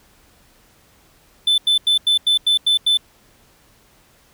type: tone bursts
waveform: triangle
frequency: 3520 Hz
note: A7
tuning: in tune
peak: -11 dBFS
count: 8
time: 1.47-2.973 s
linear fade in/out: 5 ms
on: 110 ms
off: 89 ms
effects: pink hiss -54 dBFS RMS until 4.33 s